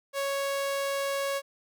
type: tone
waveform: sawtooth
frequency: 554.4 Hz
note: C#5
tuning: in tune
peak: -24 dBFS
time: 0.13-1.42 s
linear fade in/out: 50 ms
effects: none